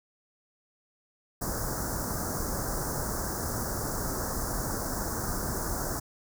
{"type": "band-stop noise", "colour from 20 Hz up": "pink", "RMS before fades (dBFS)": -32, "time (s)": [1.41, 6], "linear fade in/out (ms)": 10, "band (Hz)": [1600, 5200], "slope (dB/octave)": 48, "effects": []}